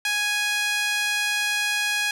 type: tone with high-pass filter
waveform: sawtooth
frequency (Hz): 830.6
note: G#5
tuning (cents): 0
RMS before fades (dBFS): -24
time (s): 0.05-2.11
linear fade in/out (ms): 2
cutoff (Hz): 2000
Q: 1.6
effects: low-pass 12000 Hz 12 dB/octave